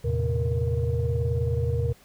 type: tone cluster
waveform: sine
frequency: 81.6 / 112.9 / 131.7 / 470.2 Hz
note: E2 / A2 / C3 / A#4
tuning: -17 / +45 / +12 / +15 cents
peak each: -26 / -26 / -28 / -29 dBFS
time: 0.04-1.93 s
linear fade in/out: 10 ms
effects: tanh soft clip ceiling -15 dBFS + pink hiss -56 dBFS RMS until 2.04 s